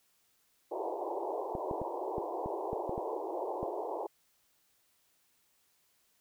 pink band-pass noise, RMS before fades -37 dBFS, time 0.71-4.07 s, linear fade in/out 10 ms, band 330 to 1000 Hz, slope 96 dB/octave
clicks, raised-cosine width 2 ms, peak -24 dBFS, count 9, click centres 1.552 / 1.712 / 1.816 / 2.182 / 2.46 / 2.731 / 2.894 / 2.979 / 3.63 s
effects white hiss -72 dBFS RMS until 6.2 s

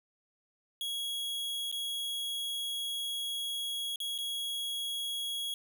45% pulse tone with dropouts, 3322 Hz, G#7, in tune, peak -33 dBFS, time 0.81-5.54 s, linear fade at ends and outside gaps 1 ms, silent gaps 1.715-1.725 / 3.959-4.002 / 4.179-4.186 s, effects none

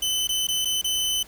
sawtooth tone with dropouts, 3033 Hz, F#7, 42 cents sharp, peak -19 dBFS, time 0.02-1.23 s, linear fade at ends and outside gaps 5 ms, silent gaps 0.273-0.29 / 0.471-0.485 / 0.649-0.654 / 0.815-0.843 s, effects added 50 Hz sine -52 dBFS peak until 1.27 s + pink hiss -48 dBFS RMS until 1.27 s

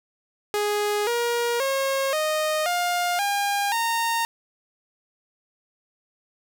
sawtooth tone with pitch steps, 415.3 / 474.3 / 541.7 / 618.7 / 706.6 / 807 / 921.6 Hz, G#4 / A#4 / C#5 / D#5 / F5 / G#5 / A#5, 0 / +30 / -40 / -10 / +20 / -50 / -20 cents, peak -18 dBFS, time 0.54-4.25 s, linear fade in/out 0 ms, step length 530 ms, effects none

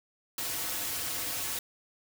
white noise with comb filter, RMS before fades -34 dBFS, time 0.38-1.59 s, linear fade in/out 2 ms, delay 5 ms, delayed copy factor -0.8, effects none

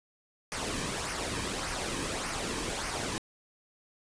pink noise with flanger, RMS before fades -34 dBFS, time 0.52-3.18 s, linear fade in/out 0 ms, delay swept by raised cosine 0.26 to 1.46 ms, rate 1.7 Hz, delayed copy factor -0.5, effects resampled to 22050 Hz

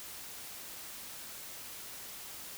silence, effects white hiss -46 dBFS RMS until 2.57 s

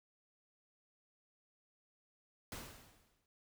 pink noise with exponential decay, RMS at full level -44 dBFS, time 2.52-3.26 s, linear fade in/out 1 ms, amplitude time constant 160 ms, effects none

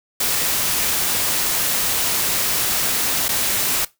white noise with dropouts, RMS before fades -20 dBFS, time 0.2-3.85 s, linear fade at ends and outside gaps 5 ms, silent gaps 3.283-3.289 s, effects noise-tail reverb RT60 0.2 s tail -19 dB re dry

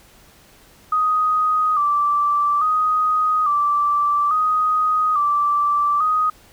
sine tone with vibrato, 1208 Hz, D6, 48 cents sharp, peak -15 dBFS, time 0.92-6.3 s, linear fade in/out 5 ms, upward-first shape square, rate 0.59 Hz, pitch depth 58 cents each way, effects pink hiss -50 dBFS RMS until 6.52 s

